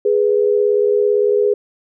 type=tone pair together; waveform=sine; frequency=414.6 / 492.4 Hz; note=G#4 / B4; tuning=-3 / -5 cents; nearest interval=minor third; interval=298 cents; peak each=-13 / -17 dBFS; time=0.05-1.54 s; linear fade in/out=5 ms; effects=none